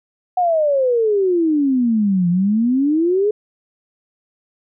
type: exponential two-way sweep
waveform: sine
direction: down then up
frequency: 740 to 171 to 430.4 Hz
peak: -13 dBFS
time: 0.37-3.31 s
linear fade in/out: 5 ms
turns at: 2.29 s
effects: none